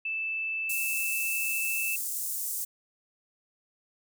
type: tone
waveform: sine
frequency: 2637 Hz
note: E7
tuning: in tune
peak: -29 dBFS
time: 0.05-1.96 s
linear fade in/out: 5 ms
type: high-pass noise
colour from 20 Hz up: pink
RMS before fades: -33 dBFS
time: 0.69-2.65 s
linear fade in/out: 10 ms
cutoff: 7700 Hz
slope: 24 dB/octave
effects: none